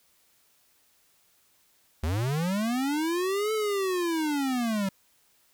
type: linear two-way sweep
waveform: square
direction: up then down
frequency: 71.6 to 440 to 188.8 Hz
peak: -26 dBFS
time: 2.03-4.89 s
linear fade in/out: 5 ms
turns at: 3.53 s
effects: white hiss -65 dBFS RMS until 5.53 s